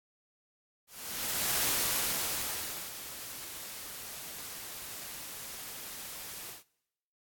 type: noise with ADSR envelope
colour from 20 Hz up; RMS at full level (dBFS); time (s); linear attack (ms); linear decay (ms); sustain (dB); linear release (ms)
white; -29; 0.87-6.64; 750; 1300; -14; 150
effects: noise-tail reverb RT60 0.9 s tail -24 dB re dry + AAC 64 kbps